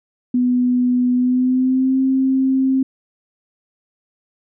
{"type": "tone with pitch glide", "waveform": "sine", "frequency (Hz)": [248.2, 264.5], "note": ["B3", "C4"], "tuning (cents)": [9, 19], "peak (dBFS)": -13, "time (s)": [0.34, 2.83], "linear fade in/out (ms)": 5, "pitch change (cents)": 110, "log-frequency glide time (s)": [1.13, 2], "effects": []}